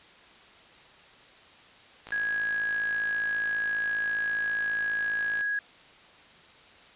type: click train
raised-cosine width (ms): 0.3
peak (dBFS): -26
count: 184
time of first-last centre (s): 2.07-5.409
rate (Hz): 54.8
type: tone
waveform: sine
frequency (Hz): 1659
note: G#6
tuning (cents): -2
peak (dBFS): -26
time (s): 2.12-5.59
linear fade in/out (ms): 2
effects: white hiss -53 dBFS RMS until 6.95 s + resampled to 8000 Hz